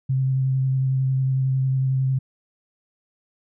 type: tone with vibrato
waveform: sine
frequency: 132.2 Hz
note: C3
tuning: 18 cents sharp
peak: -18 dBFS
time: 0.09-2.19 s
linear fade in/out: 10 ms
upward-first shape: square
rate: 11 Hz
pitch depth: 11 cents each way
effects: none